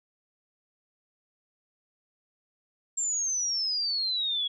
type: exponential sweep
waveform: sine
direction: down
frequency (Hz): 7459 to 3322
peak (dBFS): -26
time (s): 2.97-4.48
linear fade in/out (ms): 10
effects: none